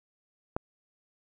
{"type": "click", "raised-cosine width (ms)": 1, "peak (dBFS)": -15, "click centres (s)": 0.565, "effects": []}